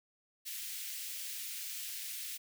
white high-pass noise, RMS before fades -42 dBFS, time 0.45-2.38 s, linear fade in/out 20 ms, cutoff 2000 Hz, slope 24 dB/octave, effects none

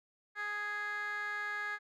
15% pulse tone with band-pass filter, 415.3 Hz, G#4, in tune, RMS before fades -38 dBFS, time 0.35-1.79 s, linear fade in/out 50 ms, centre 1800 Hz, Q 4.5, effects none

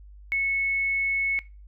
sine tone, 2200 Hz, C#7, 14 cents flat, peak -22 dBFS, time 0.32-1.39 s, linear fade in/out 0 ms, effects noise-tail reverb RT60 0.3 s tail -21 dB re dry + added 50 Hz sine -44 dBFS peak until 1.67 s

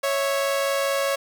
sawtooth tone pair together, 553.3 / 658 Hz, C#5 / E5, -3 / -3 cents, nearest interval minor third, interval 300 cents, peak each -18 / -26 dBFS, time 0.03-1.16 s, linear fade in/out 10 ms, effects 8-bit

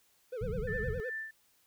triangle tone with vibrato, 466.2 Hz, A#4, in tune, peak -34 dBFS, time 0.32-1.1 s, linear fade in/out 10 ms, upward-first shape sine, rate 9.7 Hz, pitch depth 180 cents each way
pink low-pass noise, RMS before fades -37 dBFS, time 0.41-1 s, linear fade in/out 0 ms, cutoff 210 Hz, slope 96 dB/octave
sine tone with tremolo, 1771 Hz, A6, 11 cents sharp, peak -35 dBFS, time 0.67-1.31 s, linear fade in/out 5 ms, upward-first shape sine, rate 2.6 Hz, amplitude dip 80%
effects white hiss -69 dBFS RMS until 1.66 s

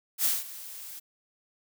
blue noise with ADSR envelope, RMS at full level -24 dBFS, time 0.18-1 s, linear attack 66 ms, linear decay 190 ms, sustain -18 dB, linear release 16 ms, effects none

